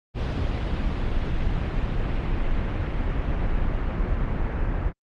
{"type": "noise with low-pass filter sweep", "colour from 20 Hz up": "brown", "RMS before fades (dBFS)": -24, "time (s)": [0.14, 4.93], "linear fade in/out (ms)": 50, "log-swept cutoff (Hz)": [3700, 1800], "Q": 1.3, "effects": ["Opus 24 kbps"]}